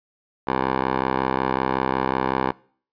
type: tone with band-pass filter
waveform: 10% pulse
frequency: 65.41 Hz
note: C2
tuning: in tune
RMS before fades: -23 dBFS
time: 0.47-2.52 s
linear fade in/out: 10 ms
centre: 840 Hz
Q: 1.3
effects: noise-tail reverb RT60 0.5 s tail -23 dB re dry + resampled to 11025 Hz